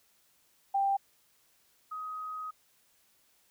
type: tone pair in turn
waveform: sine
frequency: 789 / 1258.6 Hz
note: G5 / D#6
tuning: +11 / +19 cents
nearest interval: minor sixth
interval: 808 cents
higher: second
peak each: -25 / -36 dBFS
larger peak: first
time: 0.74-0.97 / 1.91-2.51 s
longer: second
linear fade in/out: 10 ms
effects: white hiss -68 dBFS RMS until 3.5 s